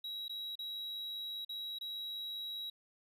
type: tone with dropouts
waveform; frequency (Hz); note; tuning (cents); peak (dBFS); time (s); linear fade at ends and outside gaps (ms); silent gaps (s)
triangle; 3865; B7; -38; -38; 0.04-2.7; 5; 0.282-0.294 / 0.555-0.59 / 1.449-1.492 / 1.787-1.81
effects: none